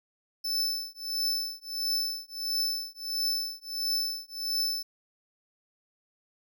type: tone with tremolo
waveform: 45% pulse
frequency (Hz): 5274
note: E8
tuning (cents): 0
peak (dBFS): -25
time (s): 0.44-4.83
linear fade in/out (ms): 10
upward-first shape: triangle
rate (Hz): 1.5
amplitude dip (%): 100
effects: none